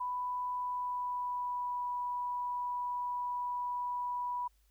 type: tone with pitch glide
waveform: sine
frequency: 992 to 981.2 Hz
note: B5 to B5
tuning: +7 to -12 cents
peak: -33 dBFS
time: 0-4.48 s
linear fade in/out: 10 ms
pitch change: -19 cents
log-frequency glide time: 0.53-1.85 s
effects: added 51 Hz sine -66 dBFS peak until 4.7 s + white hiss -75 dBFS RMS until 4.7 s